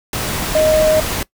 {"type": "tone in noise", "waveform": "sine", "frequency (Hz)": 622.3, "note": "D#5", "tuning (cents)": 0, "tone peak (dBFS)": -10, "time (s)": [0.55, 1], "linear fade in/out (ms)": 2, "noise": "pink", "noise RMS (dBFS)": -21, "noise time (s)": [0.13, 1.23], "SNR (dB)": 8, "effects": ["noise-tail reverb RT60 0.1 s tail -20 dB re dry"]}